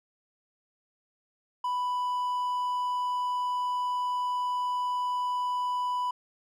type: tone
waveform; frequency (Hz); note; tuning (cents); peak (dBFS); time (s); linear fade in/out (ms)
triangle; 991; B5; +6; -25; 1.64-6.11; 5
effects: none